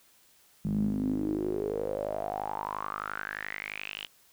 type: tone with band-pass filter sweep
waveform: sawtooth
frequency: 51.5 Hz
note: G#1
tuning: 14 cents flat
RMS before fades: -33 dBFS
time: 0.64-4.07 s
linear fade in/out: 20 ms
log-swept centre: 180 to 3100 Hz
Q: 8
effects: white hiss -62 dBFS RMS until 4.32 s